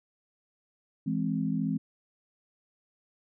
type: chord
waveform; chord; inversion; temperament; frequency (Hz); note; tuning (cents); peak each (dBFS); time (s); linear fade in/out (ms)
sine; E augmented; none; equal; 164.81 / 207.7 / 261.6; E3 / G#3 / B#3; 0 / 0 / 0; -31; 1.06-1.78; 10
effects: none